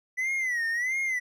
triangle tone with vibrato, 1977 Hz, B6, 1 cent sharp, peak -24 dBFS, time 0.17-1.2 s, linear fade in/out 20 ms, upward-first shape sine, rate 1.5 Hz, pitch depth 140 cents each way, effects none

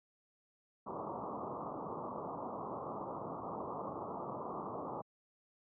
white low-pass noise, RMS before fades -42 dBFS, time 0.86-5.02 s, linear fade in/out 10 ms, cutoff 1200 Hz, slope 96 dB/octave, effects high-pass 150 Hz 12 dB/octave

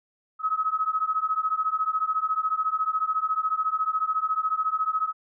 sine beating tone pair, 1272 / 1286 Hz, D#6 / E6, +38 / -43 cents, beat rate 14 Hz, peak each -26 dBFS, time 0.39-5.13 s, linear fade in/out 50 ms, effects none

